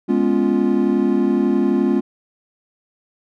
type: chord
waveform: triangle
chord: C# dominant seventh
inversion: second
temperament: equal with one note detuned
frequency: 207.7 / 246.9 / 278.6 / 349.2 Hz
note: G#3 / B3 / C#4 / E#4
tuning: 0 / 0 / +9 / 0 cents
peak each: -18 dBFS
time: 0.08-2.01 s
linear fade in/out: 20 ms
effects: none